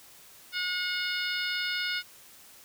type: harmonic tone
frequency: 724 Hz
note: F#5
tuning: 38 cents flat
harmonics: 2 / 3 / 4 / 5 / 6 / 7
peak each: -33 / -35 / -36 / -37 / -38 / -38 dBFS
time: 0.52-2.03 s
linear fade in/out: 50 ms
effects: white hiss -53 dBFS RMS until 2.64 s